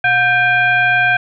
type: tone with frequency modulation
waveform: sine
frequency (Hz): 1568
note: G6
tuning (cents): 0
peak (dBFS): -10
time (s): 0.04-1.17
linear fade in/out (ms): 5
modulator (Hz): 846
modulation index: 0.95
effects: none